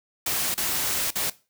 white noise with dropouts, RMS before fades -26 dBFS, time 0.26-1.3 s, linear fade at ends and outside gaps 5 ms, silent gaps 0.543-0.576 / 1.107-1.155 s, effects noise-tail reverb RT60 0.3 s tail -18 dB re dry

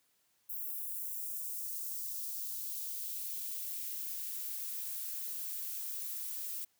violet noise with high-pass filter sweep, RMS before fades -40 dBFS, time 0.49-6.65 s, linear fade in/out 10 ms, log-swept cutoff 12000 to 410 Hz, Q 1, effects white hiss -74 dBFS RMS until 6.79 s + high-pass 60 Hz 12 dB/octave

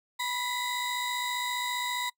35% pulse tone cluster, 982 / 2019 / 3800 Hz, B5 / B6 / A#7, -10 / +38 / +33 cents, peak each -31 / -34 / -34 dBFS, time 0.19-2.1 s, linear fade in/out 10 ms, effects noise-tail reverb RT60 0.1 s tail -23 dB re dry

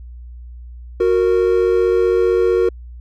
triangle tone pair together, 367.6 / 463.1 Hz, F#4 / A#4, -11 / -11 cents, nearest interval major third, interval 400 cents, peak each -13 dBFS, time 1-2.69 s, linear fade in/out 5 ms, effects added 60 Hz sine -32 dBFS peak until 3 s

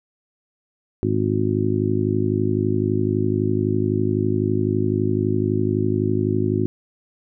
harmonic tone, 51.91 Hz, G#1, in tune, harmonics 2 / 3 / 4 / 5 / 6 / 7, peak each -23 / -28 / -27 / -25 / -26 / -23 dBFS, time 1.03-6.66 s, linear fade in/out 0 ms, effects none

